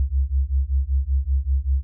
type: beating tone pair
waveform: sine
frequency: 65 / 70.2 Hz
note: C2 / C#2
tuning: -11 / +22 cents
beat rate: 5.2 Hz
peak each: -21 dBFS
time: 0-1.83 s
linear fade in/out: 0 ms
effects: none